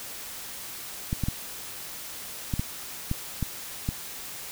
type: clicks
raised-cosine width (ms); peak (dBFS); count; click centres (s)
5; -14; 8; 1.129 / 1.237 / 1.285 / 2.538 / 2.595 / 3.114 / 3.427 / 3.889
effects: white hiss -39 dBFS RMS until 4.51 s